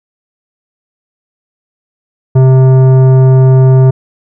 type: tone with tanh clipping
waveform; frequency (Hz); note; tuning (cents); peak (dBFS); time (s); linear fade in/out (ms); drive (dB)
sine; 130.81; C3; 0; -4; 2.35-3.91; 10; 13
effects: none